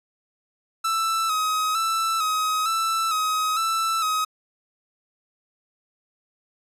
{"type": "tone with vibrato", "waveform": "45% pulse", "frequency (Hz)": 1295, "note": "E6", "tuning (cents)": -31, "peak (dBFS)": -21, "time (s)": [0.84, 4.25], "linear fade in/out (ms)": 10, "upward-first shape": "square", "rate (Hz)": 1.1, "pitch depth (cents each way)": 40, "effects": ["resampled to 32000 Hz"]}